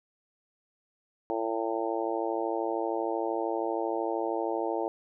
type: harmonic tone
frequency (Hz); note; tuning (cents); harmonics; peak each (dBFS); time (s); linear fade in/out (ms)
112.9; A2; +45; 3 / 4 / 5 / 6 / 7 / 8; -33 / -34 / -35 / -36 / -36 / -37; 1.3-4.88; 0
effects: none